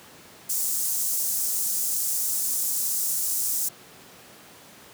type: high-pass noise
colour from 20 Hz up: pink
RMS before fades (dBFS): -26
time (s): 0.49-3.69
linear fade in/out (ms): 10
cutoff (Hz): 6800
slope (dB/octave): 24
effects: pink hiss -48 dBFS RMS until 4.93 s + high-pass 150 Hz 12 dB/octave